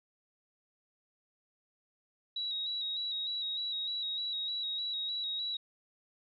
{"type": "tone with vibrato", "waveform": "sine", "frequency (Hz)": 3849, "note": "B7", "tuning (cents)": -45, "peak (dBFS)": -33, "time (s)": [2.36, 5.57], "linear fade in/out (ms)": 5, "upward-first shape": "square", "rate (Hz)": 3.3, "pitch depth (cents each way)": 28, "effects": []}